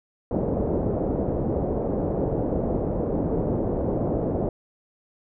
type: low-pass noise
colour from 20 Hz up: white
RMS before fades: -25 dBFS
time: 0.31-4.49 s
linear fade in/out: 2 ms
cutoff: 550 Hz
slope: 24 dB/octave
effects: none